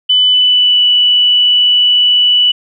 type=tone with pitch glide; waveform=sine; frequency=3000 to 2962 Hz; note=F#7 to F#7; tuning=+23 to +1 cents; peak=-6 dBFS; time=0.09-2.52 s; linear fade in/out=10 ms; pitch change=-22 cents; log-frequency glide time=0.3-0.83 s; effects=none